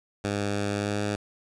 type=tone with pitch glide; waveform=10% pulse; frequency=101.7 to 103.36 Hz; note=G#2 to G#2; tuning=-36 to -8 cents; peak=-18 dBFS; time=0.24-1.16 s; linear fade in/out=5 ms; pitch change=+28 cents; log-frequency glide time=0.69-1.03 s; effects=resampled to 22050 Hz + 9-bit